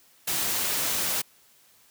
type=noise; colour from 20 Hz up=white; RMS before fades=-27 dBFS; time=0.27-1.22 s; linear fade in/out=10 ms; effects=white hiss -59 dBFS RMS until 1.9 s + high-pass 60 Hz 12 dB/octave